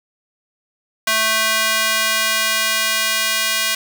square tone with high-pass filter sweep, 220 Hz, A3, in tune, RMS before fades -18 dBFS, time 1.07-3.75 s, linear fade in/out 5 ms, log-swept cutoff 1400 to 2200 Hz, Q 0.84, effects none

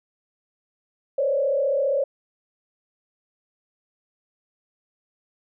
sine tone with frequency modulation, 554.4 Hz, C#5, in tune, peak -19 dBFS, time 1.18-2.04 s, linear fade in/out 5 ms, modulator 35 Hz, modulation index 1.1, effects none

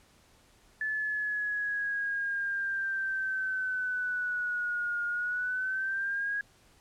sine exponential two-way sweep, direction down then up, 1737 to 1422 to 1655 Hz, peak -29 dBFS, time 0.81-6.41 s, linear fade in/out 2 ms, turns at 5.05 s, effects pink hiss -62 dBFS RMS until 6.8 s + low-pass 11000 Hz 12 dB/octave

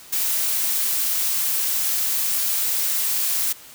blue noise, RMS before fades -22 dBFS, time 0.12-3.53 s, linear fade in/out 10 ms, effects white hiss -44 dBFS RMS until 3.74 s

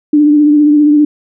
sine tone with vibrato, 296.7 Hz, D4, 18 cents sharp, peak -4 dBFS, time 0.13-1.05 s, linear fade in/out 5 ms, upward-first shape triangle, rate 15 Hz, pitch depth 39 cents each way, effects none

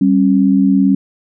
sine tone pair together, 194.51 / 272.7 Hz, G3 / C#4, -13 / -28 cents, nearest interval tritone, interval 585 cents, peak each -11 dBFS, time 0.01-0.95 s, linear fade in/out 5 ms, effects none

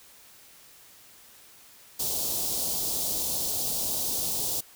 white band-stop noise, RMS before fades -29 dBFS, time 1.99-4.61 s, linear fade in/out 10 ms, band 820 to 3800 Hz, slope 24 dB/octave, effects white hiss -53 dBFS RMS until 4.75 s

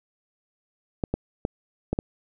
clicks, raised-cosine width 2 ms, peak -11 dBFS, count 5, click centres 1.038 / 1.14 / 1.451 / 1.93 / 1.989 s, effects none

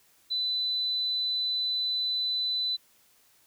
sine tone, 4000 Hz, B7, 21 cents sharp, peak -26 dBFS, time 0.3-2.77 s, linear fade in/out 20 ms, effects white hiss -63 dBFS RMS until 3.46 s

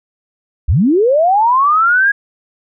sine linear sweep, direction up, 48.39 to 1664 Hz, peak -8 dBFS, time 0.68-2.12 s, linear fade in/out 10 ms, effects none

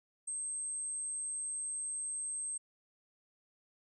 sine tone, 8350 Hz, C9, 5 cents flat, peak -36 dBFS, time 0.27-2.58 s, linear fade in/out 10 ms, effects none

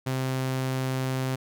sawtooth tone, 130.81 Hz, C3, in tune, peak -22 dBFS, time 0.06-1.36 s, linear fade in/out 10 ms, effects none

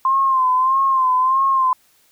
sine tone with vibrato, 1048 Hz, C6, 2 cents sharp, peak -13 dBFS, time 0.05-1.73 s, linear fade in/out 2 ms, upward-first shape sine, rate 1.6 Hz, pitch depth 59 cents each way, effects white hiss -57 dBFS RMS until 2.11 s

